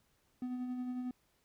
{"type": "tone with tremolo", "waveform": "triangle", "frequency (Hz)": 250.2, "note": "B3", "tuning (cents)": 23, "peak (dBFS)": -33, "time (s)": [0.42, 1.11], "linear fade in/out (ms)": 2, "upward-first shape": "sine", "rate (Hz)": 11, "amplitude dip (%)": 35, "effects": ["pink hiss -74 dBFS RMS until 1.44 s"]}